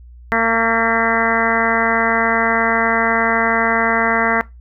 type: harmonic tone with a mistuned harmonic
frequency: 227.9 Hz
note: A#3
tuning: 39 cents flat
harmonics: 1 / 2 / 3 / 4 / 5 / 6 / 7 / 8 / 9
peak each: -22 / -22 / -22 / -22 / -22 / -22 / -22 / -22 / -22 dBFS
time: 0.32-4.41 s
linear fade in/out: 0 ms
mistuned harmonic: 9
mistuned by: -34 cents
effects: noise-tail reverb RT60 0.2 s tail -20 dB re dry + added 60 Hz sine -37 dBFS peak until 4.6 s